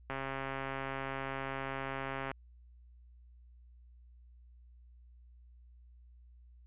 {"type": "click train", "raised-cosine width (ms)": 0.5, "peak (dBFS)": -23, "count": 300, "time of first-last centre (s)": [0.1, 2.315], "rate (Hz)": 135, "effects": ["added 60 Hz sine -55 dBFS peak until 6.66 s", "resampled to 8000 Hz"]}